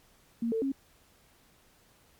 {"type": "tone with pitch steps", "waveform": "sine", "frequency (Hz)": [231.7, 448, 272], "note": ["A#3", "A4", "C#4"], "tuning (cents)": [-10, 31, -33], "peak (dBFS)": -27, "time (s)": [0.42, 0.72], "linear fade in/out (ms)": 5, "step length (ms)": 100, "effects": ["pink hiss -63 dBFS RMS until 2.19 s", "MP3 96 kbps"]}